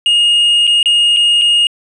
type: tone with dropouts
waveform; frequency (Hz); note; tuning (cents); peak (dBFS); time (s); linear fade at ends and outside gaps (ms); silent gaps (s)
triangle; 2854; F7; +37; -6; 0.06-1.67; 1; 0.669-0.675 / 0.829-0.858 / 1.164-1.169 / 1.414-1.418
effects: resampled to 22050 Hz